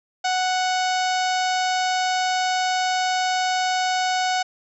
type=harmonic tone with a mistuned harmonic; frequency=740 Hz; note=F#5; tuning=in tune; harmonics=1 / 2 / 3 / 4 / 5 / 6 / 7 / 8 / 9 / 10; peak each=-21 / -28 / -32 / -33 / -34 / -34 / -34 / -36 / -41 / -40 dBFS; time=0.24-4.43 s; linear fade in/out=10 ms; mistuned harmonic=8; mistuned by=+25 cents; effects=none